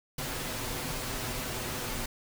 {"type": "noise with comb filter", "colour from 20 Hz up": "pink", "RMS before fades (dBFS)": -35, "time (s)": [0.18, 2.06], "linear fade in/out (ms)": 5, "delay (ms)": 7.9, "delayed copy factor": 0.5, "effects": []}